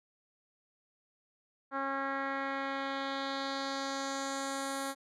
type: tone with low-pass filter sweep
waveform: 10% pulse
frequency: 272.8 Hz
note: C#4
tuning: 28 cents flat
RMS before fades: -36 dBFS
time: 1.71-4.95 s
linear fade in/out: 50 ms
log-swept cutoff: 1400 to 11000 Hz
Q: 2
effects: none